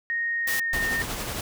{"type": "tone with pitch glide", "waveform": "sine", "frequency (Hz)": [1861, 1829], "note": ["A#6", "A#6"], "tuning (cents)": [-3, -33], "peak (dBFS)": -24, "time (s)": [0.1, 1.02], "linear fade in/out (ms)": 0, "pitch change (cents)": -30, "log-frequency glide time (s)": [0.41, 0.89]}
{"type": "noise", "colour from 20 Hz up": "white", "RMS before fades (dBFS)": -30, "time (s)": [0.47, 0.6], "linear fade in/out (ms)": 5}
{"type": "noise with tremolo", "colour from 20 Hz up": "pink", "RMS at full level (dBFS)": -30, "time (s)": [0.73, 1.41], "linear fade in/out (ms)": 2, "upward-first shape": "sine", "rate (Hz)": 11, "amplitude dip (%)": 35}
{"effects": []}